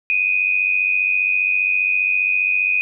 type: tone with amplitude modulation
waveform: sine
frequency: 2489 Hz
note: D#7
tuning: in tune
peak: -12 dBFS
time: 0.1-2.81 s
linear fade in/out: 0 ms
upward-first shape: sine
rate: 95 Hz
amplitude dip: 70%
effects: none